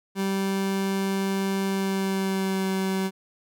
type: tone with pitch glide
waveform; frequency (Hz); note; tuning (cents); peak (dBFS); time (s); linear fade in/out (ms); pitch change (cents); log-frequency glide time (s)
30% pulse; 194.3 to 190.85; G3 to G3; -15 to -46; -21; 0.15-3.11; 50; -31; 1.67-2.69
effects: none